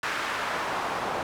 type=noise with band-pass filter sweep; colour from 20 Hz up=pink; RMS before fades=-30 dBFS; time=0.03-1.23 s; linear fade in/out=2 ms; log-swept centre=1600 to 810 Hz; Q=1.2; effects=none